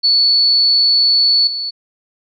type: tone with level steps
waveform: sine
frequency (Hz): 4438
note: C#8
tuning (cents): +1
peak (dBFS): -9 / -19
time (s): 0.03-1.71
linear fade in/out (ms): 20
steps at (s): 1.47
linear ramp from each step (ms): 2
effects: none